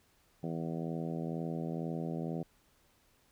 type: harmonic tone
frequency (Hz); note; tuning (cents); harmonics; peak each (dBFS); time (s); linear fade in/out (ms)
82.1; E2; -6; 2 / 3 / 4 / 5 / 6 / 7 / 8 / 9; -37 / -41 / -43 / -45 / -47 / -48 / -49 / -50; 0.43-2.43; 5
effects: pink hiss -69 dBFS RMS until 3.31 s